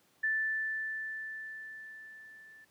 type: tone with level ramp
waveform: sine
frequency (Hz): 1760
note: A6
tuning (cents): 0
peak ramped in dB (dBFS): -27 to -53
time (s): 0.23-2.65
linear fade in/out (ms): 10
effects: pink hiss -68 dBFS RMS until 2.7 s + high-pass 150 Hz 12 dB/octave